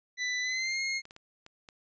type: tone with pitch glide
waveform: sawtooth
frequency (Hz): 1990 to 2145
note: B6 to C7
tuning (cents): +13 to +42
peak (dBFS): -26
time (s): 0.17-1.02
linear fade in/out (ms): 50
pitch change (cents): +129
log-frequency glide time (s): 0.42-0.8
type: clicks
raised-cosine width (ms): 0.2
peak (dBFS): -31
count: 5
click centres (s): 1.054 / 1.109 / 1.164 / 1.464 / 1.688
effects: resampled to 16000 Hz